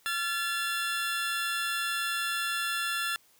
25% pulse tone pair together, 1369.7 / 1730 Hz, F6 / A6, -34 / -30 cents, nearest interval major third, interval 404 cents, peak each -28 dBFS, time 0.06-3.16 s, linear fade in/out 0 ms, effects white hiss -63 dBFS RMS until 3.39 s

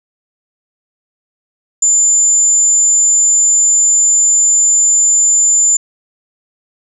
sine tone, 7120 Hz, A8, 20 cents sharp, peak -7 dBFS, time 1.82-5.77 s, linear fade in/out 5 ms, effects none

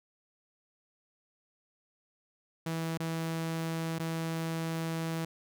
sawtooth tone with dropouts, 163.4 Hz, E3, 15 cents flat, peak -28 dBFS, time 2.66-5.25 s, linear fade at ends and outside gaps 5 ms, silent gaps 2.975-3 / 3.986-3.996 s, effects none

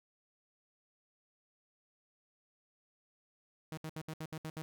sawtooth tone bursts, 157.7 Hz, D#3, 24 cents sharp, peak -36 dBFS, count 8, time 3.72-4.62 s, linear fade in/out 0 ms, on 53 ms, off 68 ms, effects none

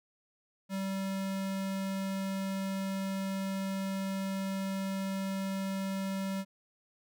square tone, 193.4 Hz, G3, 23 cents flat, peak -33 dBFS, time 0.69-6.45 s, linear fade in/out 50 ms, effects none

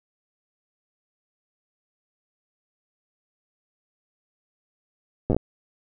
slowing click train, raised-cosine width 2 ms, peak -9 dBFS, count 6, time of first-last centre 5.3-5.366 s, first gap 8 ms, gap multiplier 1.25, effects none

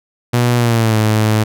sawtooth tone with pitch glide, 121.1 to 108.51 Hz, B2 to A2, -34 to -24 cents, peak -7 dBFS, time 0.33-1.44 s, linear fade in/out 10 ms, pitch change -190 cents, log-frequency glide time 0.57-0.98 s, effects none

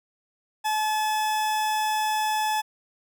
40% pulse tone, 860 Hz, A5, 40 cents flat, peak -22 dBFS, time 0.64-2.62 s, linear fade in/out 20 ms, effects none

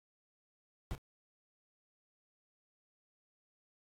brown noise with echo, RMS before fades -38 dBFS, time 0.91-0.95 s, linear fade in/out 0 ms, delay 29 ms, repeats 1, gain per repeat -14 dB, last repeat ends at 0.979 s, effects AAC 48 kbps

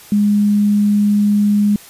sine tone, 206.3 Hz, G#3, 11 cents flat, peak -10 dBFS, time 0.12-1.76 s, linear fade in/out 2 ms, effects white hiss -40 dBFS RMS until 1.89 s + resampled to 32000 Hz

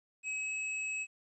square tone with pitch glide, 2556 to 2572 Hz, D#7 to E7, +46 to -43 cents, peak -35 dBFS, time 0.23-1.07 s, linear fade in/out 50 ms, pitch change +11 cents, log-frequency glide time 0.35-0.52 s, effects resampled to 22050 Hz + 12-bit

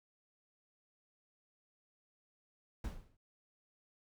brown noise with exponential decay, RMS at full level -35 dBFS, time 2.84-3.17 s, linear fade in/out 5 ms, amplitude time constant 71 ms, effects none

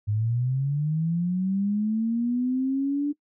sine linear sweep, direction up, 101.9 to 293.4 Hz, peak -22 dBFS, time 0.07-3.13 s, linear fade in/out 20 ms, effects noise-tail reverb RT60 0.1 s tail -21 dB re dry

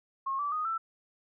sine tone with pitch steps, 1081 / 1158.6 / 1241.7 / 1330.9 Hz, C#6 / D6 / D#6 / E6, -44 / -24 / -4 / +16 cents, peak -29 dBFS, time 0.26-0.78 s, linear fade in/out 10 ms, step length 130 ms, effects none

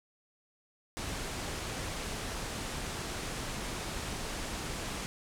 pink low-pass noise, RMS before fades -38 dBFS, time 0.97-5.06 s, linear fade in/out 0 ms, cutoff 10000 Hz, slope 24 dB/octave, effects none

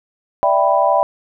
sine chord, E minor seventh, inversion third, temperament equal, 587.3 / 659.3 / 784 / 987.8 Hz, D5 / E5 / G5 / B5, 0 / 0 / 0 / 0 cents, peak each -17 dBFS, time 0.43-1.03 s, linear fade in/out 0 ms, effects none

